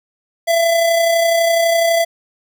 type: tone with amplitude modulation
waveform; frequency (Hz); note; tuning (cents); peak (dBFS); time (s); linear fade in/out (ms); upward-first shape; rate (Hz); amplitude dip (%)
square; 670; E5; +28; -11; 0.47-2.05; 20; sine; 32; 35
effects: none